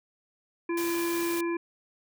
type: harmonic tone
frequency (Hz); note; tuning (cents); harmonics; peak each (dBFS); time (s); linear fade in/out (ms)
339.8; F4; -47; 1 / 3 / 5 / 7; -27 / -37 / -42 / -40; 0.69-1.57; 5
type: high-pass noise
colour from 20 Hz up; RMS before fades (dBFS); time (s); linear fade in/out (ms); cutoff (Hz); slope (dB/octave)
white; -37; 0.77-1.41; 5; 100; 12
effects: none